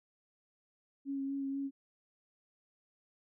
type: tone with vibrato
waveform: sine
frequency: 274.6 Hz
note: C#4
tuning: 16 cents flat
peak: -34 dBFS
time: 1.05-1.71 s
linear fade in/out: 50 ms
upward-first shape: sine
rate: 4.1 Hz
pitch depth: 17 cents each way
effects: none